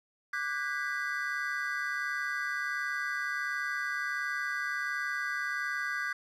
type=chord; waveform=triangle; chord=G# half-diminished seventh; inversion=second; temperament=equal with one note detuned; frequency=1174.7 / 1480 / 1621.4 / 1975.5 Hz; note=D6 / F#6 / G#6 / B6; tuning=0 / 0 / -42 / 0 cents; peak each=-38 / -35 / -33 / -36 dBFS; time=0.33-6.13 s; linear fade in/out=5 ms; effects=none